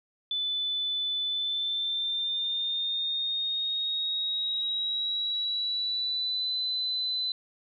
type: tone with pitch glide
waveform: sine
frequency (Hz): 3500 to 4020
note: A7 to B7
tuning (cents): -10 to +30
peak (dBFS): -27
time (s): 0.31-7.32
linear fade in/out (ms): 2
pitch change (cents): +240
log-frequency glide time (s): 1.25-6.55
effects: none